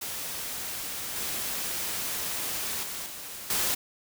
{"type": "noise with level steps", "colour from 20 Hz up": "white", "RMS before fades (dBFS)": [-35, -32, -36, -40, -27], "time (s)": [0.01, 3.75], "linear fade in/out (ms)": 10, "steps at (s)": [1.16, 2.83, 3.06, 3.5], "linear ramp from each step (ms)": 2, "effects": []}